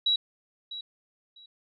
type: tone with echo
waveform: sine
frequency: 3890 Hz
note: B7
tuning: 27 cents flat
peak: -21 dBFS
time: 0.06-0.16 s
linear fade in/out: 5 ms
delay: 650 ms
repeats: 2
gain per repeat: -14 dB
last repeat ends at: 1.46 s
effects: none